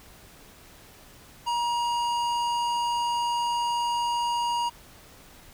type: tone with hard clipping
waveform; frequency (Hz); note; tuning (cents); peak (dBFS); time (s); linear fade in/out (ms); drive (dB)
sine; 950; A#5; +33; -26; 1.46-4.7; 20; 14
effects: pink hiss -51 dBFS RMS until 5.53 s